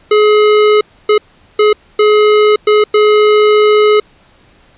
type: tone bursts at uneven times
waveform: square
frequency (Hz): 422.8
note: G#4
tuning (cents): +31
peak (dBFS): -6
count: 6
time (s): 0.11-0.81 / 1.09-1.18 / 1.59-1.73 / 1.99-2.56 / 2.67-2.84 / 2.94-4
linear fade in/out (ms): 5
effects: pink hiss -47 dBFS RMS until 4.77 s + resampled to 8000 Hz